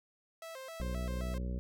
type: tone with vibrato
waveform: sawtooth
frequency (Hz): 587.3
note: D5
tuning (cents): 0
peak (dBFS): -40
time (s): 0.42-1.38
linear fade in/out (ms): 2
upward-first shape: square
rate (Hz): 3.8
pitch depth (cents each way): 190
type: harmonic tone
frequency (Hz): 61.74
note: B1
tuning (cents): 0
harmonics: 1 / 2 / 3 / 4 / 5 / 6 / 7 / 8 / 9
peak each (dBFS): -35 / -45 / -42 / -49 / -54 / -54 / -54 / -57 / -52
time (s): 0.8-1.59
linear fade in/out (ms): 0
effects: none